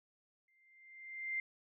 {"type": "tone with exponential growth", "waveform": "sine", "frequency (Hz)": 2093, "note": "C7", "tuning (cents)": 0, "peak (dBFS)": -33, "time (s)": [0.48, 1.4], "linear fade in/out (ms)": 2, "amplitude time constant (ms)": 200, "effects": []}